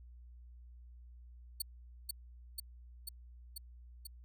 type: tone with echo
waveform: 5% pulse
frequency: 4435 Hz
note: C#8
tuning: in tune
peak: -27 dBFS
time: 1.6-1.62 s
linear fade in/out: 5 ms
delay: 490 ms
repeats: 5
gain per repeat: -2 dB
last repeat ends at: 4.07 s
effects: added 60 Hz sine -52 dBFS peak until 4.24 s